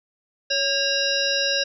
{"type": "harmonic tone with a mistuned harmonic", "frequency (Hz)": 558, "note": "C#5", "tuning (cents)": 11, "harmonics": [1, 3, 5, 7, 9, 10], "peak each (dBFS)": [-27, -27, -27, -27, -27, -27], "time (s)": [0.5, 1.64], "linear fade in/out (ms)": 10, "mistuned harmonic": 3, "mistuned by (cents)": -59, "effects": []}